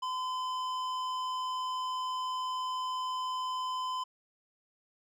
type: tone with hard clipping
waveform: sine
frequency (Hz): 1019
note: C6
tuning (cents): -46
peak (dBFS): -34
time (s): 0.02-4.04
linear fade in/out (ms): 10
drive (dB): 11
effects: none